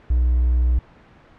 triangle tone with hard clipping, 61.2 Hz, B1, 15 cents flat, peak -15 dBFS, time 0.1-0.79 s, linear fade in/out 5 ms, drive 4 dB, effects pink hiss -49 dBFS RMS until 1.38 s + low-pass 2000 Hz 12 dB/octave

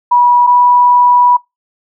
sine tone pair in turn, 972 / 978.8 Hz, B5 / B5, -28 / -16 cents, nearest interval unison, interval 12 cents, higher second, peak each -5 dBFS, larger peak neither, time 0.11-0.47 / 0.47-1.37 s, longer second, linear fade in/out 10 ms, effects noise-tail reverb RT60 0.2 s tail -24 dB re dry

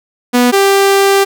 sawtooth tone pair in turn, 245.4 / 394 Hz, B3 / G4, -11 / +9 cents, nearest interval minor sixth, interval 820 cents, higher second, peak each -3 dBFS, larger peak neither, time 0.33-0.52 / 0.52-1.25 s, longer second, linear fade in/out 20 ms, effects none

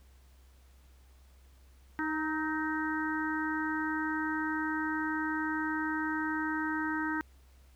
harmonic tone with a mistuned harmonic, 311.1 Hz, D#4, in tune, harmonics 1 / 3 / 4 / 5 / 6, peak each -33 / -38 / -41 / -36 / -40 dBFS, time 1.99-7.21 s, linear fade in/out 0 ms, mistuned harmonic 4, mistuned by +42 cents, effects added 65 Hz sine -56 dBFS peak until 7.75 s + pink hiss -67 dBFS RMS until 7.75 s

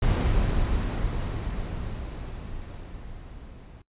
brown noise with level ramp, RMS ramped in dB -21 to -45 dBFS, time 0.02-3.82 s, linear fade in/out 5 ms, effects noise-tail reverb RT60 0.1 s tail -19 dB re dry + resampled to 8000 Hz

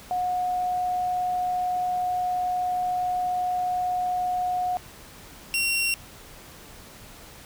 sine / sawtooth tone pair in turn, 726 / 2741 Hz, F#5 / F7, -33 / -33 cents, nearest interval octave + major seventh, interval 2300 cents, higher second, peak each -23 / -19 dBFS, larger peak second, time 0.11-4.77 / 5.54-5.94 s, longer first, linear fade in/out 0 ms, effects pink hiss -46 dBFS RMS until 7.45 s

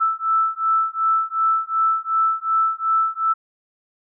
sine beating tone pair, 1318.5 / 1321.2 Hz, E6 / E6, 0 / +4 cents, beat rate 2.7 Hz, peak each -20 dBFS, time 0-3.34 s, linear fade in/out 20 ms, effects none

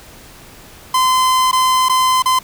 45% pulse tone with dropouts, 1029 Hz, C6, 29 cents flat, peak -11 dBFS, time 0.94-2.39 s, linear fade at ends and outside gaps 5 ms, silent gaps 1.514-1.528 / 1.886-1.895 / 2.223-2.257 s, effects pink hiss -40 dBFS RMS until 2.43 s

